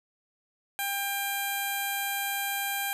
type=tone with low-pass filter; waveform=15% pulse; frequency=797 Hz; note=G5; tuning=28 cents sharp; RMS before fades=-31 dBFS; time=0.79-2.93 s; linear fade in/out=0 ms; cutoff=12000 Hz; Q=6.3; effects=none